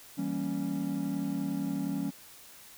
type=chord; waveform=triangle; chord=E diminished seventh; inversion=none; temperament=equal; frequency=164.81 / 196 / 233.1 / 277.2 Hz; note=E3 / G3 / Bb3 / Db4; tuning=0 / 0 / 0 / 0 cents; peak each=-36 / -33 / -37 / -31 dBFS; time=0.17-2.11 s; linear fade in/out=20 ms; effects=white hiss -52 dBFS RMS until 2.77 s